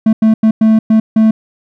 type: tone bursts at uneven times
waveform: triangle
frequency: 220 Hz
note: A3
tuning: in tune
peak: -3 dBFS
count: 6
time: 0.06-0.13 / 0.22-0.34 / 0.43-0.51 / 0.61-0.79 / 0.9-1 / 1.16-1.31 s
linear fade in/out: 5 ms
effects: none